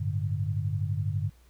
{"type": "chord", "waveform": "sine", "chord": "G suspended second", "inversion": "none", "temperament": "equal", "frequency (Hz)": [98, 110, 146.83], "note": ["G2", "A2", "D3"], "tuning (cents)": [0, 0, 0], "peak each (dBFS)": [-29, -32, -32], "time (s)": [0, 1.3], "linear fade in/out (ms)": 10, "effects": ["added 60 Hz sine -56 dBFS peak until 1.49 s", "pink hiss -64 dBFS RMS until 1.49 s"]}